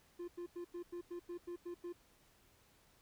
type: tone bursts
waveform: triangle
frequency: 349.2 Hz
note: F4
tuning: in tune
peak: -40 dBFS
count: 10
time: 0.19-1.928 s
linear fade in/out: 10 ms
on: 91 ms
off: 92 ms
effects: pink hiss -69 dBFS RMS until 3.01 s